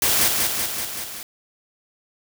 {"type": "noise with echo", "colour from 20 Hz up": "white", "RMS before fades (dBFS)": -19, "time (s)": [0.02, 0.28], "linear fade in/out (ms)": 2, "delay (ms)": 190, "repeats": 5, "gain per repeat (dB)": -3, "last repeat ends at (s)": 1.23, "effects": []}